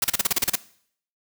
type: noise bursts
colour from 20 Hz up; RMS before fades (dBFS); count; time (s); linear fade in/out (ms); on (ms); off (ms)
white; -20; 10; 0.02-0.556; 5; 23; 34
effects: noise-tail reverb RT60 0.6 s tail -19 dB re dry